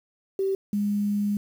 sine tone pair in turn, 387 / 205 Hz, G4 / G#3, -22 / -22 cents, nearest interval major seventh, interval 1100 cents, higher first, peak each -22 dBFS, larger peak neither, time 0.39-0.55 / 0.73-1.37 s, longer second, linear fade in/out 2 ms, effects 8-bit

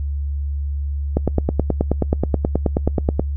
click train, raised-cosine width 2 ms, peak -3 dBFS, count 20, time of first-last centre 1.17-3.196 s, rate 9.38 Hz, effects noise-tail reverb RT60 0.1 s tail -25 dB re dry + added 71 Hz sine -20 dBFS peak until 3.36 s

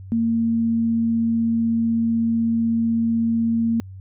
sine tone, 229 Hz, A#3, 31 cents flat, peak -17 dBFS, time 0.12-3.8 s, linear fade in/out 0 ms, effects added 95 Hz sine -35 dBFS peak until 4 s

